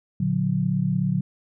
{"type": "chord", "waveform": "sine", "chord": "Bb augmented", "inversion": "none", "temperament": "equal with one note detuned", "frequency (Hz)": [116.54, 146.83, 183.51], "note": ["Bb2", "D3", "F#3"], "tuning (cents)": [0, 0, -14], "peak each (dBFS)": [-28, -24, -23], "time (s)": [0.2, 1.21], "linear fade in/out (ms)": 5, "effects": []}